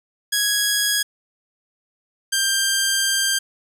10% pulse tone pair in turn, 1661.2 / 1584.8 Hz, G#6 / G6, 0 / +18 cents, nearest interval minor second, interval 82 cents, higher first, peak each -9 dBFS, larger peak neither, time 0.32-1.03 / 2.32-3.39 s, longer second, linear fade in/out 10 ms, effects none

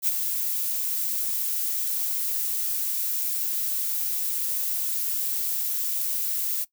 violet noise with ADSR envelope, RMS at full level -21 dBFS, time 0.02-6.65 s, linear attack 54 ms, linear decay 25 ms, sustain -6 dB, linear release 23 ms, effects noise-tail reverb RT60 0.1 s tail -18 dB re dry

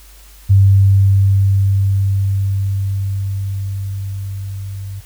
sine tone with level ramp, 98 Hz, G2, in tune, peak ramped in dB -5 to -24 dBFS, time 0.49-5.01 s, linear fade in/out 20 ms, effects added 50 Hz sine -40 dBFS peak until 5.05 s + white hiss -45 dBFS RMS until 5.05 s

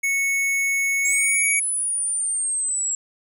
square tone with pitch glide, 2208 to 2258 Hz, C#7 to C#7, -7 to +31 cents, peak -20 dBFS, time 0.03-1.6 s, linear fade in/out 10 ms, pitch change +38 cents, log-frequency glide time 0.98-1.48 s
sine linear two-way sweep, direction up then down, 7440 to 10500 to 7590 Hz, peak -21 dBFS, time 1.05-2.95 s, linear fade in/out 2 ms, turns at 1.44 s
effects none

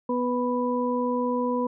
harmonic tone, 246.9 Hz, B3, in tune, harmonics 1 / 2 / 4, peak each -26 / -27 / -29 dBFS, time 0.09-1.67 s, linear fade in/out 5 ms, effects none

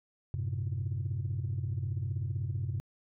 sine chord, F# diminished, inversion none, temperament equal with one note detuned, 94.72 / 110 / 130.81 Hz, F#2 / A2 / C3, +41 / 0 / 0 cents, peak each -33 / -36 / -34 dBFS, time 0.34-2.8 s, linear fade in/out 0 ms, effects tanh soft clip ceiling -26 dBFS

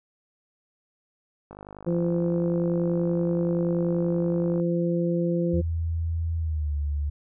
click train, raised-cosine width 1 ms, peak -27 dBFS, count 157, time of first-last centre 1.51-4.599 s, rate 50.5 Hz
harmonic tone, 171.6 Hz, F3, 30 cents flat, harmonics 1 / 2 / 3, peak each -24 / -27 / -29 dBFS, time 1.86-5.62 s, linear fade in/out 20 ms
sine tone with pitch glide, 82.6 to 72.74 Hz, E2 to D2, +4 to -16 cents, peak -24 dBFS, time 5.53-7.1 s, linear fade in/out 10 ms, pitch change -220 cents, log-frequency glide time 6.37-6.74 s
effects none

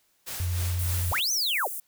white noise with tremolo, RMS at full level -35 dBFS, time 0.26-1.21 s, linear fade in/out 20 ms, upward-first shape sine, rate 3.3 Hz, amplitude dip 50%
sine tone with vibrato, 88.1 Hz, F2, 16 cents sharp, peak -25 dBFS, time 0.4-1.12 s, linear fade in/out 0 ms, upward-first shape sine, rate 3.8 Hz, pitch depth 16 cents each way
white high-pass noise, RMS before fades -35 dBFS, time 0.79-1.8 s, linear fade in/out 2 ms, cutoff 8700 Hz, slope 24 dB/octave
sine linear two-way sweep, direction up then down, 302.1 to 6272 to 302.1 Hz, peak -24 dBFS, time 1.11-1.68 s, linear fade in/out 20 ms, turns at 1.32 s
effects white hiss -68 dBFS RMS until 1.87 s

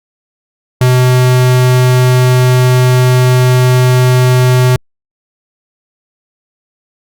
square tone, 126.5 Hz, B2, 42 cents sharp, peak -6 dBFS, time 0.81-4.76 s, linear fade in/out 2 ms, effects Opus 48 kbps

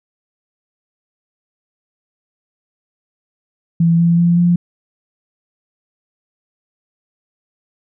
sine tone with pitch steps, 167.4 / 169.64 / 171.91 / 174.21 Hz, E3 / E3 / F3 / F3, +27 / +50 / -27 / -4 cents, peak -9 dBFS, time 3.8-4.56 s, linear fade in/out 5 ms, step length 190 ms, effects none

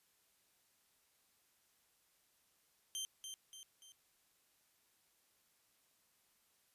20% pulse tone with echo, 3133 Hz, G7, 2 cents flat, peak -35 dBFS, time 2.95-3.05 s, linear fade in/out 0 ms, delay 290 ms, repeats 3, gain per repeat -6 dB, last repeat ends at 3.92 s, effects white hiss -75 dBFS RMS until 6.74 s + resampled to 32000 Hz

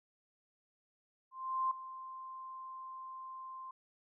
sine tone with ADSR envelope, 1046.5 Hz, C6, in tune, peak -29 dBFS, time 1.31-3.71 s, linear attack 400 ms, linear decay 4 ms, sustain -15 dB, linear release 4 ms, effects none

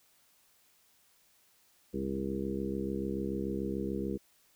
harmonic tone with a mistuned harmonic, 66.9 Hz, C2, 39 cents sharp, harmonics 1 / 2 / 3 / 4 / 5 / 6 / 7, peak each -43 / -46 / -36 / -42 / -38 / -39 / -42 dBFS, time 1.93-4.18 s, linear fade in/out 20 ms, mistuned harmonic 7, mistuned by +22 cents, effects white hiss -67 dBFS RMS until 4.55 s

